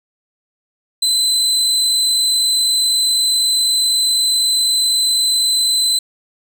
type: tone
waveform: 30% pulse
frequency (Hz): 4038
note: B7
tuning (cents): +38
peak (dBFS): -10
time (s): 1.02-5.99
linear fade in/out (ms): 5
effects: none